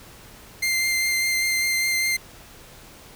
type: tone with vibrato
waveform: sawtooth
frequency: 2093 Hz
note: C7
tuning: in tune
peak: -17 dBFS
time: 0.62-2.17 s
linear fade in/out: 10 ms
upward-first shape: sine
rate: 5 Hz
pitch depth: 10 cents each way
effects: pink hiss -46 dBFS RMS until 3.15 s